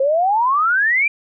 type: exponential sweep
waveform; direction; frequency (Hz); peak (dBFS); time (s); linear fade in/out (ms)
sine; up; 523.3 to 2408; -13; 0-1.08; 5
effects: none